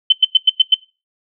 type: tone bursts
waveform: sine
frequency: 3063 Hz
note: G7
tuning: 41 cents flat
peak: -5 dBFS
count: 6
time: 0.1-0.744 s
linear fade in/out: 5 ms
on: 24 ms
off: 100 ms
effects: noise-tail reverb RT60 0.3 s tail -20 dB re dry